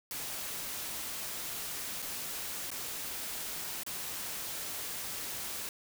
white noise with dropouts, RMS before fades -39 dBFS, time 0.11-5.69 s, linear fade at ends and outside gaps 1 ms, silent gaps 2.021-2.025 / 2.704-2.715 / 3.834-3.864 s, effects none

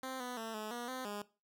10% pulse tone with pitch steps, 261.2 / 248.1 / 224.4 / 214.5 / 240.3 / 257.6 / 205.8 Hz, C4 / B3 / A3 / A3 / B3 / C4 / G#3, -3 / +8 / +34 / -44 / -47 / -27 / -16 cents, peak -32 dBFS, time 0.03-1.22 s, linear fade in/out 2 ms, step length 170 ms, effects noise-tail reverb RT60 0.3 s tail -19 dB re dry

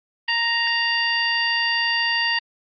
harmonic tone with a mistuned harmonic, 932.3 Hz, A#5, in tune, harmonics 1 / 2 / 3 / 4 / 5, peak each -28 / -22 / -24 / -36 / -26 dBFS, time 0.28-2.39 s, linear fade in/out 5 ms, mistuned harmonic 4, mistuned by -99 cents, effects Opus 24 kbps

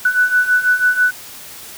sine beating tone pair, 1484 / 1490.1 Hz, F#6 / F#6, +5 / +12 cents, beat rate 6.1 Hz, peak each -17 / -13 dBFS, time 0.05-1.11 s, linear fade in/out 5 ms, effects white hiss -35 dBFS RMS until 1.77 s

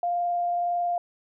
sine tone with frequency modulation, 700 Hz, F5, 4 cents sharp, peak -23 dBFS, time 0.03-0.98 s, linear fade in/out 2 ms, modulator 21.8 Hz, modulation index 0.21, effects none

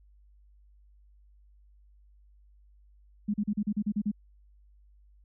sine tone bursts, 207.7 Hz, G#3, in tune, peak -25 dBFS, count 9, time 3.28-4.116 s, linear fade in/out 10 ms, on 60 ms, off 37 ms, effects added 50 Hz sine -56 dBFS peak until 5.24 s

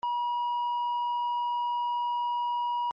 sine tone with tanh clipping, 963 Hz, B5, 44 cents flat, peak -27 dBFS, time 0.03-2.91 s, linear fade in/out 0 ms, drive 3 dB, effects MP3 32 kbps

